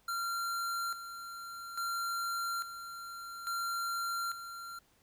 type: tone with tremolo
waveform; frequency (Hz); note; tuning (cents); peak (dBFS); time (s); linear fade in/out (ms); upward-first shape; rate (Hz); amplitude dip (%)
square; 1377; F6; -25; -34; 0.08-4.79; 5; square; 0.59; 65
effects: pink hiss -69 dBFS RMS until 5.02 s